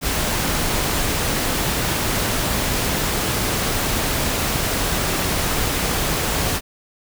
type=noise; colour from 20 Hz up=pink; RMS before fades=-21 dBFS; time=0.01-6.61 s; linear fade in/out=50 ms; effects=none